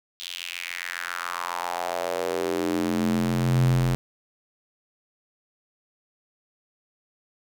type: tone with high-pass filter sweep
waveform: square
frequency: 43.65 Hz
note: F1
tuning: in tune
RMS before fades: -26 dBFS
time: 0.2-3.95 s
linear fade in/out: 0 ms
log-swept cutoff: 3500 to 94 Hz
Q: 3.4
effects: none